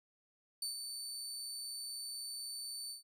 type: tone with ADSR envelope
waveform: 25% pulse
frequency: 4532 Hz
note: C#8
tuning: 37 cents sharp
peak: -31 dBFS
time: 0.62-3.03 s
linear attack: 4 ms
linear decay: 120 ms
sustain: -6 dB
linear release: 130 ms
effects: none